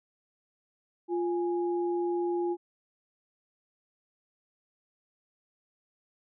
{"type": "tone pair together", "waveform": "sine", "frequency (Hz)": [349.2, 830.5], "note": ["F4", "G#5"], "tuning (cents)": [0, 0], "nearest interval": "octave + minor third", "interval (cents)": 1500, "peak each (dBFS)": [-27, -37], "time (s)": [1.08, 2.57], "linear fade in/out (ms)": 50, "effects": []}